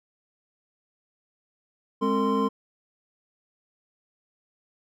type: tone cluster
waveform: triangle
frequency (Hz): 207 / 264.8 / 452.4 / 1042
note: G#3 / C4 / A4 / C6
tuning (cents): -5 / +21 / +48 / -7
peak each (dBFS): -25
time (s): 2.01-2.49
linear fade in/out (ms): 20
effects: none